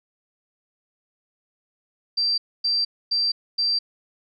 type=tone bursts; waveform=sine; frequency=4699 Hz; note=D8; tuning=in tune; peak=-19 dBFS; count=4; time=2.17-3.79 s; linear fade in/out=10 ms; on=210 ms; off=260 ms; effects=none